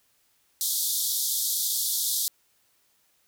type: band-pass noise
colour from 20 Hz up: white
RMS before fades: -27 dBFS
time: 0.61-2.28 s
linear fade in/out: 0 ms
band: 3400 to 16000 Hz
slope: 96 dB/octave
effects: white hiss -67 dBFS RMS until 3.27 s